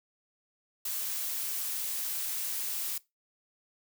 blue noise, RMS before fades -34 dBFS, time 0.85-2.98 s, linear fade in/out 5 ms, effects noise-tail reverb RT60 0.2 s tail -20 dB re dry

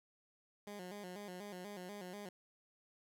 15% pulse tone with vibrato, 192.6 Hz, G3, 30 cents flat, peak -40 dBFS, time 0.67-2.29 s, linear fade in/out 2 ms, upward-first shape square, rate 4.1 Hz, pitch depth 110 cents each way, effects none

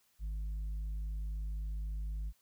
triangle tone with tanh clipping, 51.91 Hz, G#1, in tune, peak -36 dBFS, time 0.19-2.33 s, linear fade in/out 50 ms, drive 8 dB, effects white hiss -72 dBFS RMS until 2.41 s

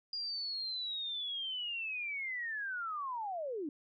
sine linear sweep, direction down, 4845 to 273.8 Hz, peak -36 dBFS, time 0.13-3.69 s, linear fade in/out 2 ms, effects none

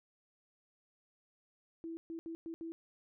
sine tone bursts at uneven times, 329.6 Hz, E4, in tune, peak -40 dBFS, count 5, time 1.84-1.97 / 2.1-2.19 / 2.26-2.35 / 2.46-2.54 / 2.61-2.72 s, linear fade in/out 0 ms, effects none

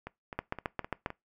two click trains, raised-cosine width 0.5 ms, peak -16 / -24 dBFS, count 6 / 5, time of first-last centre 0.39-1.061 / 0.07-1.104 s, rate 7.45 / 3.87 Hz, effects noise-tail reverb RT60 0.2 s tail -22 dB re dry

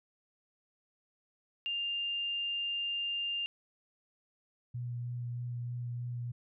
sine tone, 2800 Hz, F7, 4 cents sharp, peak -32 dBFS, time 1.66-3.46 s, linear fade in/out 0 ms
sine tone with vibrato, 121.1 Hz, B2, 34 cents flat, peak -35 dBFS, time 4.74-6.32 s, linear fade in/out 10 ms, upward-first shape sine, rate 3.2 Hz, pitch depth 12 cents each way
effects none

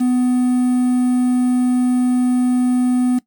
triangle tone with quantisation, 249.6 Hz, B3, 19 cents sharp, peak -11 dBFS, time 0-3.19 s, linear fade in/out 10 ms, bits 6, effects noise-tail reverb RT60 0.1 s tail -17 dB re dry

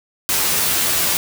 white noise with comb filter, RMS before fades -18 dBFS, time 0.29-1.17 s, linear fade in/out 0 ms, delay 12 ms, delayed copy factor +0.65, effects none

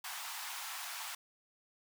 pink high-pass noise, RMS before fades -43 dBFS, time 0.04-1.15 s, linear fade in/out 5 ms, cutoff 780 Hz, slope 48 dB/octave, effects none

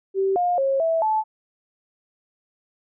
sine tone with pitch steps, 387 / 710 / 542 / 655 / 869 Hz, G4 / F5 / C#5 / E5 / A5, -22 / +28 / -39 / -11 / -22 cents, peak -18 dBFS, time 0.14-1.24 s, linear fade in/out 50 ms, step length 220 ms, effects none

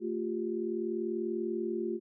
sine tone cluster, 221.8 / 350.8 / 391.1 Hz, A3 / F4 / G4, +14 / +8 / -4 cents, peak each -37 / -33 / -37 dBFS, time 0-2 s, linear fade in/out 50 ms, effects none

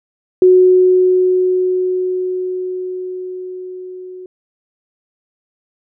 sine tone with level ramp, 367.8 Hz, F#4, 10 cents flat, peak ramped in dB -4 to -29 dBFS, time 0.42-4.26 s, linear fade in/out 2 ms, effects none

